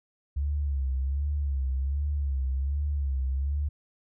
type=tone with vibrato; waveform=sine; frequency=69.2 Hz; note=C#2; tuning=2 cents flat; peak=-25 dBFS; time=0.36-3.69 s; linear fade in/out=10 ms; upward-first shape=sine; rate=1.3 Hz; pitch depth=94 cents each way; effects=none